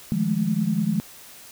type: tone cluster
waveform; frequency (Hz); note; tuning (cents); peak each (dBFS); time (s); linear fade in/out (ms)
sine; 154.4 / 174 / 209.9 / 220.2; D#3 / F3 / G#3 / A3; -13 / -6 / +19 / +2; -28 / -25 / -23 / -30; 0.12-1; 0
effects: white hiss -45 dBFS RMS until 1.51 s